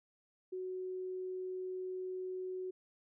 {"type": "tone", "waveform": "sine", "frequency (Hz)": 370.6, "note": "F#4", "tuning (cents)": 3, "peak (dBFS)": -38, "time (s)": [0.52, 2.71], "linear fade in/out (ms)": 10, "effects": []}